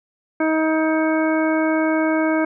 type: harmonic tone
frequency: 316.1 Hz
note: D#4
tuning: 27 cents sharp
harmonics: 1 / 2 / 3 / 4 / 5 / 7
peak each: -18 / -22 / -28 / -30 / -27 / -30 dBFS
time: 0.4-2.45 s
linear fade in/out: 5 ms
effects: none